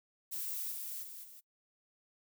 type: noise with level steps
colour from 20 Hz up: violet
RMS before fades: -39 / -42 / -48 / -54 dBFS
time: 0.31-1.41 s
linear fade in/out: 20 ms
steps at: 0.71 / 1.02 / 1.23 s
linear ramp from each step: 20 ms
effects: noise-tail reverb RT60 0.1 s tail -22 dB re dry